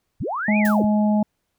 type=linear two-way sweep; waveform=sine; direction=up then down; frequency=41.2 to 2513 to 41.2 Hz; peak=-23 dBFS; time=0.2-0.85 s; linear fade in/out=10 ms; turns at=0.58 s
type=harmonic tone; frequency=210.9 Hz; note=G#3; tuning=27 cents sharp; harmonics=1 / 3 / 4; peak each=-16 / -26 / -28 dBFS; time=0.48-1.23 s; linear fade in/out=5 ms
type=noise with exponential decay; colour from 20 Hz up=blue; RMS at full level=-29 dBFS; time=0.65-0.86 s; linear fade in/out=2 ms; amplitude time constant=45 ms
effects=pink hiss -74 dBFS RMS until 1.58 s